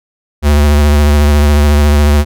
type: tone with vibrato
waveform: square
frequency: 73.42 Hz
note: D2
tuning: in tune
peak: -6 dBFS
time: 0.42-2.25 s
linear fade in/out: 50 ms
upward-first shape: triangle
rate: 14 Hz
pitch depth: 42 cents each way
effects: none